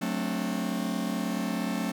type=chord; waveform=45% pulse; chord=D dominant seventh; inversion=first; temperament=just; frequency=183.54 / 220.2 / 264.3 / 293.7 Hz; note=F#3 / A3 / C4 / D4; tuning=-14 / +2 / +18 / 0 cents; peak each=-33 / -32 / -34 / -37 dBFS; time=0.01-1.92 s; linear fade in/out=10 ms; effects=none